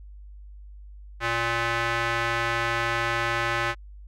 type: tone with band-pass filter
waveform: square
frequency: 116.54 Hz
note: A#2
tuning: in tune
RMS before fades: -26 dBFS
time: 1.2-3.75 s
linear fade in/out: 50 ms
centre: 1700 Hz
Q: 1.4
effects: added 50 Hz sine -41 dBFS peak until 4.07 s